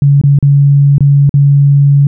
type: tone with dropouts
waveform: sine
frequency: 141.4 Hz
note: C#3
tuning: 35 cents sharp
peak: -3 dBFS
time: 0.02-2.07 s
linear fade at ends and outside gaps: 2 ms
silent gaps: 0.214-0.237 / 0.388-0.426 / 0.982-1.006 / 1.294-1.34 s
effects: none